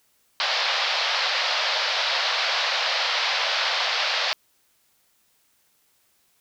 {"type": "band-pass noise", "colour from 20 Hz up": "white", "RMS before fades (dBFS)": -24, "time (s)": [0.4, 4.33], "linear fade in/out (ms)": 0, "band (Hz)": [530, 4900], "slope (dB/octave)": 48, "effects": ["white hiss -65 dBFS RMS until 6.4 s"]}